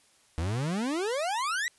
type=exponential sweep; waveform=40% pulse; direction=up; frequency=76.3 to 2000 Hz; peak=-27 dBFS; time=0.38-1.68 s; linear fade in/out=0 ms; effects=white hiss -63 dBFS RMS until 1.78 s + resampled to 24000 Hz